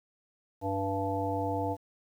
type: harmonic tone with a mistuned harmonic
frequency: 97.8 Hz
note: G2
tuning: 4 cents flat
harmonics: 1 / 3 / 5 / 7 / 9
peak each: -35 / -35 / -35 / -35 / -35 dBFS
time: 0.61-1.77 s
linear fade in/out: 50 ms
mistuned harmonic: 9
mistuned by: -19 cents
effects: 10-bit